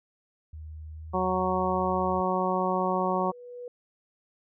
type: tone with pitch glide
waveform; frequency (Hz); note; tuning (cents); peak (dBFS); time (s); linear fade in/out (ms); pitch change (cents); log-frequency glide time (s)
sine; 77.78 to 82.88; D#2 to E2; 0 to +10; -38; 0.53-2.21; 5; +110; 0.91-1.4
type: harmonic tone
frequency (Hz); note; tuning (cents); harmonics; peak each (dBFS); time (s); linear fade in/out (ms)
185; F#3; 0; 1 / 2 / 3 / 4 / 5 / 6; -31 / -31 / -31 / -31 / -31 / -31; 1.13-3.32; 20
type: tone with exponential growth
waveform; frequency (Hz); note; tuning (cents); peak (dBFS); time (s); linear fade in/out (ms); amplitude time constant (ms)
sine; 488.9; B4; -18; -35; 2.34-3.68; 2; 290
effects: none

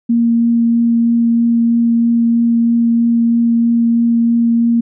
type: tone with vibrato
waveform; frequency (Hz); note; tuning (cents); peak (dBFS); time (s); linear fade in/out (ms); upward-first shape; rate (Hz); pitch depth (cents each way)
sine; 233.1; A#3; 0; -9; 0.09-4.81; 10; triangle; 3.1; 9
effects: none

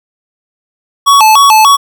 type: tone with vibrato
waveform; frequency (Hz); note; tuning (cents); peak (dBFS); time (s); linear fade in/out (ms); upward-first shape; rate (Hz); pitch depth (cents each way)
square; 987.8; B5; 0; -3; 1.06-1.77; 20; square; 3.4; 220
effects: none

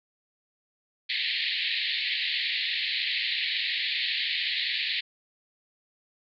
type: band-pass noise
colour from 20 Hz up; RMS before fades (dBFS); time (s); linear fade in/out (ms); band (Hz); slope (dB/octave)
white; -29; 1.09-5.01; 10; 1800 to 4400; 96
effects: none

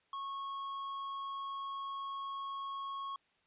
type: tone with tanh clipping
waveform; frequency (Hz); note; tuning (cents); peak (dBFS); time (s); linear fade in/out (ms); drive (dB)
sine; 1098; C#6; -17; -40; 0.13-3.16; 2; 9
effects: white hiss -73 dBFS RMS until 3.46 s + resampled to 8000 Hz

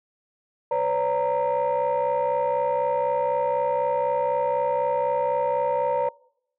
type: tone cluster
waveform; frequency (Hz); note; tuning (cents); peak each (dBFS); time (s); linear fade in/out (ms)
sine; 505 / 569 / 927; B4 / C#5 / A#5; +39 / +45 / -10; -24; 0.71-6.09; 5
effects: noise-tail reverb RT60 0.7 s tail -24 dB re dry + tanh soft clip ceiling -16 dBFS

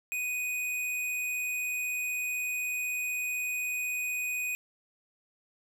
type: tone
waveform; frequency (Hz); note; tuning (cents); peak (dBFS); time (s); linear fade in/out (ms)
square; 2489; D#7; 0; -31; 0.12-4.55; 0
effects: none

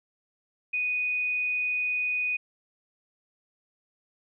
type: tone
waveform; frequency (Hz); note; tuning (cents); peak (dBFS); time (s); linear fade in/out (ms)
sine; 2483; D#7; -4; -25; 0.73-2.37; 10
effects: none

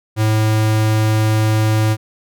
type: tone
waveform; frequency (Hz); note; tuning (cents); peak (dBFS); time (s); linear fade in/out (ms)
square; 108.8; A2; -19; -13; 0.16-1.97; 50
effects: none

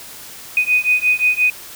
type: beating tone pair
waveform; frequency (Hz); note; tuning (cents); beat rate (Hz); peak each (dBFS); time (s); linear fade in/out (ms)
sine; 2489 / 2494.7; D#7 / D#7; 0 / +4; 5.7; -16; 0.57-1.5; 2
effects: white hiss -36 dBFS RMS until 1.75 s

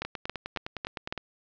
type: two click trains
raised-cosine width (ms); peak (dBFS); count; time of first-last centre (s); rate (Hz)
0.3; -15 / -18; 5 / 12; 0.02-1.125 / 0.05-1.177; 3.62 / 9.76
effects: resampled to 16000 Hz + 8-bit

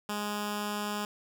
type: tone with notch filter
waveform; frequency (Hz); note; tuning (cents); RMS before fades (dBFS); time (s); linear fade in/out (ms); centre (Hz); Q
10% pulse; 207.7; G#3; 0; -34; 0.09-1.05; 2; 520; 1.4
effects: none

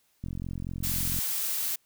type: click train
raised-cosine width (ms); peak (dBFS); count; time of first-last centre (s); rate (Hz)
5; -23; 43; 0.24-1.188; 44.3
type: noise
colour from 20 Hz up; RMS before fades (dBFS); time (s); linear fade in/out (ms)
blue; -30; 0.83-1.76; 10
effects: white hiss -69 dBFS RMS until 1.85 s

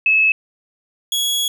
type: tone pair in turn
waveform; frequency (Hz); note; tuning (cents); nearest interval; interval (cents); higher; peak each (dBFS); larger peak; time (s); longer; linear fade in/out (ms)
sine / sawtooth; 2594 / 3343; E7 / G#7; -28 / +11; major third; 439; second; -11 / -14; first; 0.06-0.32 / 1.12-1.48; second; 2
effects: none

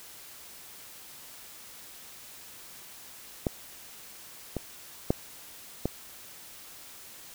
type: clicks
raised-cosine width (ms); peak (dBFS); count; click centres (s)
2; -12 / -17 / -9 / -13; 4; 3.468 / 4.567 / 5.105 / 5.856
effects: white hiss -48 dBFS RMS until 7.34 s

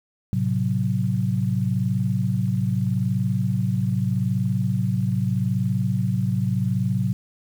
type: chord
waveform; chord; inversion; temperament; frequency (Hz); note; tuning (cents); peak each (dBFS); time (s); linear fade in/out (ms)
sine; F# diminished; first; equal; 110 / 130.81 / 185; A2 / C3 / F#3; 0 / 0 / 0; -24; 0.33-7.13; 0
effects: 8-bit

